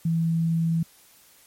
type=tone; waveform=sine; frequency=164.81 Hz; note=E3; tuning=in tune; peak=-20 dBFS; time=0.05-0.83 s; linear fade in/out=5 ms; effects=white hiss -55 dBFS RMS until 1.46 s + MP3 64 kbps